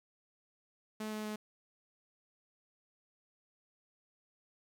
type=tone with pitch steps; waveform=sawtooth; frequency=215.6 / 214.2 / 212.9 Hz; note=A3 / A3 / G#3; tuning=-35 / -46 / +43 cents; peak=-34 dBFS; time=1-1.36 s; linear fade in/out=5 ms; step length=120 ms; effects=11-bit